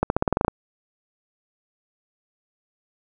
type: accelerating click train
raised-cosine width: 1 ms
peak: -5 dBFS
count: 10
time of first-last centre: 0.03-0.481 s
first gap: 71 ms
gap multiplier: 0.91
effects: none